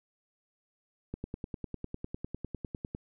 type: click train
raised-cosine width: 3 ms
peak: -23 dBFS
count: 19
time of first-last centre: 1.14-2.949 s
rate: 9.95 Hz
effects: none